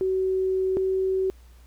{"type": "tone pair in turn", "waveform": "sine", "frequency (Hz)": [377, 379.1], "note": ["F#4", "F#4"], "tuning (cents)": [32, 42], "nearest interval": "unison", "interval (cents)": 10, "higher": "second", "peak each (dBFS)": -21, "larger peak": "neither", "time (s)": [[0.01, 0.77], [0.77, 1.3]], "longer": "first", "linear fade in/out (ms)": 0, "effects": ["added 60 Hz sine -47 dBFS peak until 1.66 s", "pink hiss -60 dBFS RMS until 1.66 s"]}